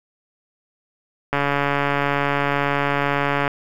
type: click train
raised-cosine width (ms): 0.5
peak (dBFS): -5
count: 306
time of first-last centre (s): 1.33-3.478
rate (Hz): 142
effects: 7-bit